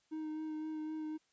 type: tone with vibrato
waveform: triangle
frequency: 311.1 Hz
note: D#4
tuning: in tune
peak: -36 dBFS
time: 0.11-1.18 s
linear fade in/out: 20 ms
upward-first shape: sine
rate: 3.9 Hz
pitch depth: 16 cents each way
effects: white hiss -75 dBFS RMS until 1.32 s + resampled to 16000 Hz